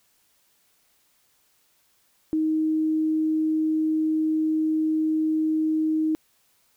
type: tone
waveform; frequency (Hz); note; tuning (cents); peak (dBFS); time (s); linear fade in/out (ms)
sine; 313.7; D#4; +14; -20; 2.33-6.15; 0
effects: white hiss -65 dBFS RMS until 6.76 s